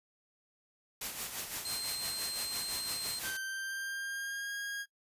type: noise with tremolo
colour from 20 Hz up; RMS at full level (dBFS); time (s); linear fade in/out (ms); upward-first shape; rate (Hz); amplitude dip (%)
white; -37; 1.01-3.37; 5; sine; 5.9; 55
type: tone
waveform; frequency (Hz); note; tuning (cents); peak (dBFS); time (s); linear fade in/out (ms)
30% pulse; 4171; C8; -6; -34; 1.65-3.19; 2
type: tone with pitch glide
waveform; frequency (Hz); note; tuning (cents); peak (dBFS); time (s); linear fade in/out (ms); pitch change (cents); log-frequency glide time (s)
40% pulse; 1555 to 1632.3; G6 to G#6; -14 to -30; -36; 3.22-4.86; 50; +84; 3.33-4.54
effects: noise-tail reverb RT60 0.1 s tail -19 dB re dry + resampled to 32000 Hz